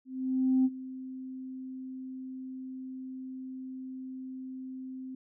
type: tone with ADSR envelope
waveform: sine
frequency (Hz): 260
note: C4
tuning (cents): -11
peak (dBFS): -20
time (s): 0.05-5.15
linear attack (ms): 600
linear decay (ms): 42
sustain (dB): -18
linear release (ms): 4
effects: tanh soft clip ceiling -17 dBFS